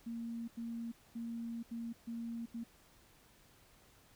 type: tone bursts at uneven times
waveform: sine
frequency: 231.7 Hz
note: A#3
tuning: 10 cents flat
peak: -39 dBFS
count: 6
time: 0.06-0.48 / 0.57-0.92 / 1.15-1.63 / 1.71-1.93 / 2.07-2.46 / 2.54-2.64 s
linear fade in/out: 10 ms
effects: pink hiss -65 dBFS RMS until 4.15 s